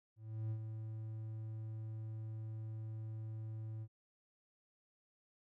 triangle tone with ADSR envelope, 110 Hz, A2, in tune, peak -34 dBFS, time 0.16-3.88 s, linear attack 350 ms, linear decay 71 ms, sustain -6 dB, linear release 56 ms, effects none

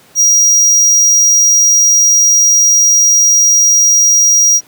square tone, 5730 Hz, F8, 44 cents sharp, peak -6 dBFS, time 0.15-4.61 s, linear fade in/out 50 ms, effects pink hiss -44 dBFS RMS until 4.67 s + high-pass 150 Hz 12 dB/octave

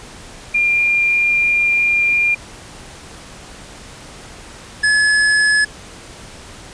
sine / square tone pair in turn, 2399 / 1706.2 Hz, D7 / G#6, +36 / +46 cents, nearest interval tritone, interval 590 cents, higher first, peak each -12 dBFS, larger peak neither, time 0.54-2.35 / 4.83-5.65 s, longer first, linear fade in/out 10 ms, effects pink hiss -37 dBFS RMS until 6.73 s + resampled to 22050 Hz

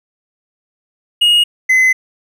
triangle tone pair in turn, 2872 / 2038 Hz, F7 / C7, +48 / -46 cents, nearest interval tritone, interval 594 cents, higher first, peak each -6 dBFS, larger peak neither, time 1.21-1.44 / 1.69-1.93 s, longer second, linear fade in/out 10 ms, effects none

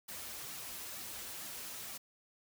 white noise with flanger, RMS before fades -45 dBFS, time 0.08-1.98 s, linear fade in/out 10 ms, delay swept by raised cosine 1.9 to 7.1 ms, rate 2.2 Hz, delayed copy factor -0.65, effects none

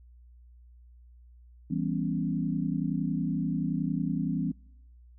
sine chord, C# half-diminished seventh, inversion first, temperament equal, 164.81 / 196 / 246.9 / 277.2 Hz, E3 / G3 / B3 / C#4, 0 / 0 / 0 / 0 cents, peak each -31 / -33 / -33 / -33 dBFS, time 1.7-4.52 s, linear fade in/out 10 ms, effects noise-tail reverb RT60 0.8 s tail -26 dB re dry + added 60 Hz sine -51 dBFS peak until 5.18 s

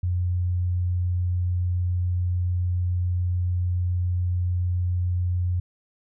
sine tone, 89.3 Hz, F2, 39 cents sharp, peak -21 dBFS, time 0.03-5.6 s, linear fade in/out 5 ms, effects none

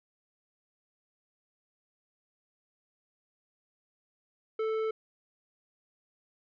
sine tone with tanh clipping, 440 Hz, A4, in tune, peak -30 dBFS, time 4.59-4.91 s, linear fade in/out 5 ms, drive 11 dB, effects none

